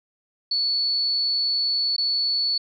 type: tone with dropouts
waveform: sine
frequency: 4435 Hz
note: C#8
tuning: in tune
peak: -20 dBFS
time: 0.51-2.58 s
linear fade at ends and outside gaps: 5 ms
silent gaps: 1.965-1.98 s
effects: none